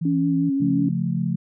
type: tone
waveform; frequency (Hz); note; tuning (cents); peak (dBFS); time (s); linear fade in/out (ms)
sine; 164.81; E3; 0; -22; 0.01-0.5; 10
type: tone with vibrato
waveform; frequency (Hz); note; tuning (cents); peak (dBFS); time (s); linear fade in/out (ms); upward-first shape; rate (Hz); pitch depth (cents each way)
sine; 277.7; C#4; +3; -19; 0.05-0.89; 5; triangle; 5.6; 41
type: chord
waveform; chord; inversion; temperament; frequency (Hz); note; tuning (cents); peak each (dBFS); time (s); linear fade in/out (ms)
sine; Db augmented; none; equal; 138.59 / 174.61 / 220; Db3 / F3 / A3; 0 / 0 / 0; -26 / -23 / -27; 0.6-1.36; 10
effects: none